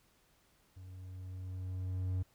triangle tone with level ramp, 92.5 Hz, F#2, in tune, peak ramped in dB -46 to -29 dBFS, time 0.76-2.23 s, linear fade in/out 10 ms, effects pink hiss -70 dBFS RMS until 2.34 s

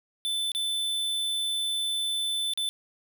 square tone with dropouts, 3520 Hz, A7, in tune, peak -27 dBFS, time 0.25-2.69 s, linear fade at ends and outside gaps 0 ms, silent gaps 0.518-0.549 / 2.536-2.575 s, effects none

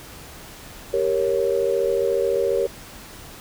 sine chord, G diminished, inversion none, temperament equal, 392 / 466.2 / 554.4 Hz, G4 / Bb4 / Db5, 0 / 0 / 0 cents, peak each -23 / -22 / -23 dBFS, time 0.93-2.67 s, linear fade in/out 10 ms, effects pink hiss -41 dBFS RMS until 3.4 s

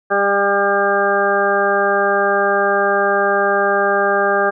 harmonic tone, 200 Hz, G3, 35 cents sharp, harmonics 1 / 2 / 3 / 4 / 6 / 7 / 8, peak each -29 / -19 / -19 / -20 / -20 / -27 / -19 dBFS, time 0.1-4.51 s, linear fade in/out 20 ms, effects none

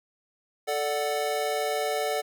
square chord, D major, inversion second, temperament equal, 440 / 587.3 / 740 Hz, A4 / D5 / F#5, 0 / 0 / 0 cents, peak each -31 dBFS, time 0.67-2.22 s, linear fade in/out 20 ms, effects none

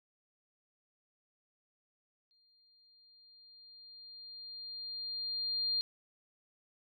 sine tone with exponential growth, 4200 Hz, C8, 6 cents sharp, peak -29 dBFS, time 2.31-5.81 s, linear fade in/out 0 ms, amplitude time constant 760 ms, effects none

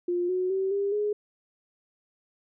sine tone with pitch steps, 352.3 / 367.5 / 383.3 / 399.8 / 417 Hz, F4 / F#4 / G4 / G4 / G#4, +15 / -12 / -39 / +34 / +7 cents, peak -24 dBFS, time 0.08-1.13 s, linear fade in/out 5 ms, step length 210 ms, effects none

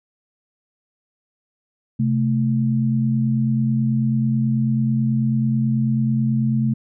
sine tone pair together, 130.81 / 220 Hz, C3 / A3, 0 / 0 cents, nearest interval major sixth, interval 900 cents, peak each -19 dBFS, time 1.99-6.74 s, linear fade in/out 10 ms, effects none

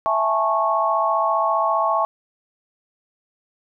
sine chord, A major seventh, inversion second, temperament just, 660 / 825 / 880 / 1100 Hz, E5 / G#5 / A5 / C#6, +2 / -12 / 0 / -14 cents, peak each -22 / -26 / -24 / -20 dBFS, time 0.06-2.05 s, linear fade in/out 0 ms, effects none

